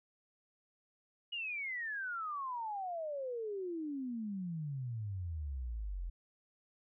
sine exponential sweep, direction down, 2913 to 41.2 Hz, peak -37 dBFS, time 1.32-6.1 s, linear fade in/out 10 ms, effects none

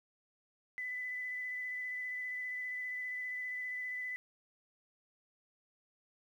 sine tone with vibrato, 2000 Hz, B6, 21 cents sharp, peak -37 dBFS, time 0.78-4.16 s, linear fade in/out 0 ms, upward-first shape square, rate 15 Hz, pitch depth 9 cents each way, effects 11-bit

